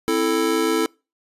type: chord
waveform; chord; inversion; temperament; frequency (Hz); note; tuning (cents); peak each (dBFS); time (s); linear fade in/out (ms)
square; A minor; first; just; 264 / 330 / 440; C4 / E4 / A4; +16 / +2 / 0; -27 / -22 / -22; 0.08-0.86; 0
effects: noise-tail reverb RT60 0.3 s tail -26 dB re dry + resampled to 32000 Hz